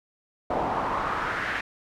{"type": "noise with band-pass filter sweep", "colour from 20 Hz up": "brown", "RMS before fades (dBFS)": -28, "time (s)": [0.5, 1.61], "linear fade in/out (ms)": 5, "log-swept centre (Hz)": [730, 1900], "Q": 2.5, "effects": []}